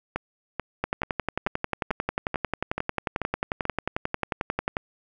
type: two click trains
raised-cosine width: 0.5 ms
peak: -12 / -10 dBFS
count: 9 / 45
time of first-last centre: 0.16-3.653 / 0.84-4.769 s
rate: 2.29 / 11.2 Hz
effects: none